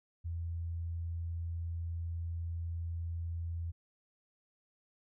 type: tone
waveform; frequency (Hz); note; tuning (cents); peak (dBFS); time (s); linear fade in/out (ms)
sine; 84.1; E2; +35; -35; 0.24-3.72; 20
effects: none